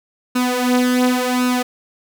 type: tone with flanger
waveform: sawtooth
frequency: 249.8 Hz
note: B3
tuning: 20 cents sharp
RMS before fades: -17 dBFS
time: 0.35-1.63 s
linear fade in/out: 10 ms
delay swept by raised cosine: 0.75 to 4.65 ms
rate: 0.91 Hz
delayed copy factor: +0.7
effects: none